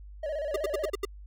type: tone with vibrato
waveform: triangle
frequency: 598 Hz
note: D5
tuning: 31 cents sharp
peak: -28 dBFS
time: 0.23-0.9 s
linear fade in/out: 5 ms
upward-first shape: square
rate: 16 Hz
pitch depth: 88 cents each way
type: tone bursts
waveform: square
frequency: 399.9 Hz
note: G4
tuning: 35 cents sharp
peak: -27 dBFS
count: 6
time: 0.54-1.052 s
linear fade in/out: 5 ms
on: 22 ms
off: 76 ms
effects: added 50 Hz sine -43 dBFS peak until 1.26 s